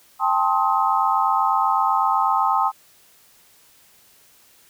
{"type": "chord", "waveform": "sine", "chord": "A half-diminished seventh", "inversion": "third", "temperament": "just", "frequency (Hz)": [792, 880, 1056, 1267.2], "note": ["G5", "A5", "C6", "Eb6"], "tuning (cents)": [18, 0, 16, 31], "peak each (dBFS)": -22, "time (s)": [0.19, 2.72], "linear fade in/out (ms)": 50, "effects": ["white hiss -54 dBFS RMS until 4.69 s"]}